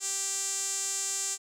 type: tone with band-pass filter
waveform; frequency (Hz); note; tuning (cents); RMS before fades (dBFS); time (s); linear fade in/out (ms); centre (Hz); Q
sawtooth; 392; G4; 0; -32; 0-1.38; 50; 7300; 5.4
effects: none